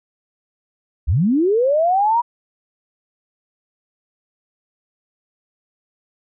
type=linear sweep; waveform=sine; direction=up; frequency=54.8 to 973 Hz; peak=-13 dBFS; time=1.07-2.22 s; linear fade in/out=20 ms; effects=none